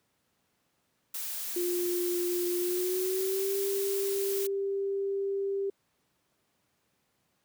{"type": "noise", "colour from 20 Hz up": "blue", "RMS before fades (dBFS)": -36, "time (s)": [1.14, 4.47], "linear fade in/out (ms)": 5}
{"type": "tone with pitch glide", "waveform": "sine", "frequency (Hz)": [353.4, 394.4], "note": ["F4", "G4"], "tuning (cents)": [21, 11], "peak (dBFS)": -28, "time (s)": [1.56, 5.7], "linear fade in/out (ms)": 5, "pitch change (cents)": 190, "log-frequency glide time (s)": [2.6, 3.56]}
{"effects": ["pink hiss -74 dBFS RMS until 7.44 s", "high-pass 100 Hz 12 dB/octave"]}